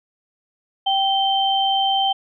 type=tone pair together; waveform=sine; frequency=779 / 3116 Hz; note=G5 / G7; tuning=-11 / -11 cents; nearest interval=2 octaves; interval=2400 cents; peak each=-18 / -20 dBFS; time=0.86-2.13 s; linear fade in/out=10 ms; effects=none